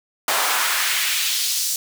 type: noise with high-pass filter sweep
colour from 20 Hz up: pink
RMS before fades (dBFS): -21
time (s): 0.28-1.76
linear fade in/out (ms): 2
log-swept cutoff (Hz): 740 to 6100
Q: 1.4
effects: none